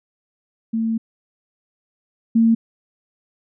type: tone pair in turn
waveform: sine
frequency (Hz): 225.2 / 227.4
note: A3 / A#3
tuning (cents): +40 / -43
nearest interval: unison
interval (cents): 17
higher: second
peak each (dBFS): -18 / -11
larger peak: second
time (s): 0.73-0.98 / 2.35-2.55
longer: first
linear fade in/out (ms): 10
effects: none